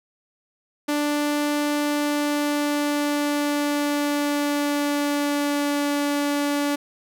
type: tone with pitch glide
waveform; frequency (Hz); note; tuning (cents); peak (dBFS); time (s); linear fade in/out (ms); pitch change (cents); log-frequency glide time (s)
sawtooth; 293.7 to 288.3; D4 to D4; 0 to -32; -17; 0.88-6.76; 10; -32; 1.72-5.87
effects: none